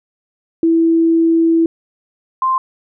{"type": "tone pair in turn", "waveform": "sine", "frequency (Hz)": [329.5, 1046.1], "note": ["E4", "C6"], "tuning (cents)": [-1, -1], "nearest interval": "octave + minor sixth", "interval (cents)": 2000, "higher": "second", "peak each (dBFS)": [-9, -12], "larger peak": "first", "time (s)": [[0.63, 1.66], [2.42, 2.58]], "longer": "first", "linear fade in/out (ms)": 2, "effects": []}